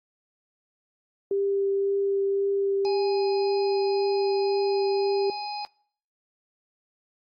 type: tone with vibrato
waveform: sine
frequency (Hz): 395.6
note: G4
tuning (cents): +16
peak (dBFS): -22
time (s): 1.31-5.3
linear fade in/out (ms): 2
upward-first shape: triangle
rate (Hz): 1.9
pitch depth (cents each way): 9
type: harmonic tone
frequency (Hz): 830.6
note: G#5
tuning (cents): 0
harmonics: 1 / 3 / 5 / 6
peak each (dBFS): -31 / -43 / -41 / -38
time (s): 2.85-5.65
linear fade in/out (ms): 0
effects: noise-tail reverb RT60 0.6 s tail -25 dB re dry + AAC 48 kbps